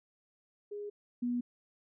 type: tone pair in turn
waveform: sine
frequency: 412.3 / 243.2 Hz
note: G#4 / B3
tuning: -13 / -26 cents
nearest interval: major sixth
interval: 913 cents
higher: first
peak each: -38 / -30 dBFS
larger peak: second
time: 0.71-0.9 / 1.22-1.41 s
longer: neither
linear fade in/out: 10 ms
effects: none